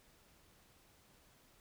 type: silence
effects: pink hiss -67 dBFS RMS until 1.6 s